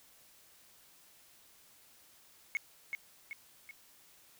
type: tone with echo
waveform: sine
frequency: 2190 Hz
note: C#7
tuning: 22 cents flat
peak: -27 dBFS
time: 2.55-2.57 s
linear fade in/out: 0 ms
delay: 380 ms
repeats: 3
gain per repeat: -6 dB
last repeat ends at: 3.71 s
effects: tanh soft clip ceiling -29 dBFS + white hiss -62 dBFS RMS until 4.39 s